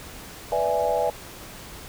sine chord, E dominant seventh, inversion second, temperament equal, 493.9 / 587.3 / 659.3 / 830.6 Hz, B4 / D5 / E5 / G#5, 0 / 0 / 0 / 0 cents, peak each -26 dBFS, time 0.52-1.1 s, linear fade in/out 2 ms, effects pink hiss -41 dBFS RMS until 1.88 s

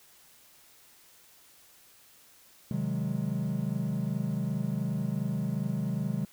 triangle chord, Ab dominant seventh, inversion first, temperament equal, 130.81 / 155.56 / 185 / 207.7 Hz, C3 / Eb3 / Gb3 / Ab3, 0 / 0 / 0 / 0 cents, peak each -32 dBFS, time 2.71-6.25 s, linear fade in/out 2 ms, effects white hiss -58 dBFS RMS until 6.32 s

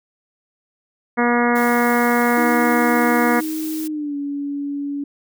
harmonic tone, 240 Hz, B3, 49 cents flat, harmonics 1 / 2 / 3 / 4 / 5 / 6 / 7 / 8 / 9, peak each -18 / -21 / -23 / -24 / -25 / -26 / -26 / -27 / -28 dBFS, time 1.17-3.41 s, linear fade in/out 20 ms
blue noise, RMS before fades -33 dBFS, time 1.55-3.88 s, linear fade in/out 10 ms
sine tone with pitch glide, 313.6 to 284.3 Hz, D#4 to C#4, +14 to +44 cents, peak -22 dBFS, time 2.37-5.04 s, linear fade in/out 5 ms, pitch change -170 cents, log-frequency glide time 3.84-4.16 s
effects none

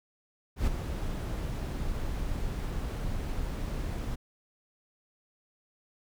brown noise with ADSR envelope, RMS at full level -25 dBFS, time 0.56-4.16 s, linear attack 110 ms, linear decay 14 ms, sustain -8 dB, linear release 17 ms, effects none

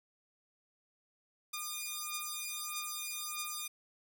5% pulse beating tone pair, 1213 / 1214.6 Hz, D#6 / D#6, -44 / -42 cents, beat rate 1.6 Hz, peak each -29 dBFS, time 1.53-3.68 s, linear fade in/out 10 ms, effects none

